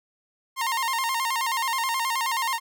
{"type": "tone with vibrato", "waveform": "sawtooth", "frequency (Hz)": 987.8, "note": "B5", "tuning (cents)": 0, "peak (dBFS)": -20, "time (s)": [0.56, 2.6], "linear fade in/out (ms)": 50, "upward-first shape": "square", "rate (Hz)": 9.4, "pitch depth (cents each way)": 120, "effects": []}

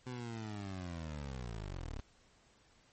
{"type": "linear sweep", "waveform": "20% pulse", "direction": "down", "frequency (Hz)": [127.7, 32.93], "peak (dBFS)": -36, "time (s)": [0.06, 2.01], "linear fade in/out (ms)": 10, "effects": ["pink hiss -67 dBFS RMS until 2.92 s", "MP3 32 kbps"]}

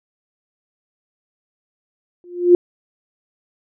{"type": "tone with exponential growth", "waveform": "sine", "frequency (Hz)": 352.9, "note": "F4", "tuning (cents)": 18, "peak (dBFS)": -3, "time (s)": [2.24, 2.55], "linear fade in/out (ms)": 1, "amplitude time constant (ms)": 67, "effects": []}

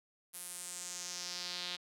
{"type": "tone with band-pass filter sweep", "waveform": "sawtooth", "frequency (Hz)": 177.9, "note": "F3", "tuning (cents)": 32, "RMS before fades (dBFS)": -43, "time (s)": [0.33, 1.77], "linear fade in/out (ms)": 20, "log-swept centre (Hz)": [11000, 3700], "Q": 2.9, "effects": []}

